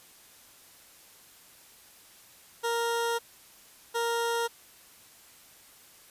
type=tone pair in turn; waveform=20% pulse; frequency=466.2 / 466.2 Hz; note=A#4 / A#4; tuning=0 / 0 cents; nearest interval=unison; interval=0 cents; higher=neither; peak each=-22 dBFS; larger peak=neither; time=2.63-3.19 / 3.94-4.48 s; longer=first; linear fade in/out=20 ms; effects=white hiss -55 dBFS RMS until 6.1 s + resampled to 32000 Hz